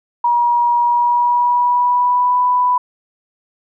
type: tone with pitch glide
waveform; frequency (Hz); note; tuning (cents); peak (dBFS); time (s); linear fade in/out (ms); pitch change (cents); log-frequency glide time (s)
sine; 956 to 991.4; A#5 to B5; +43 to +6; -11; 0.24-2.78; 5; +63; 0.82-2.42
effects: none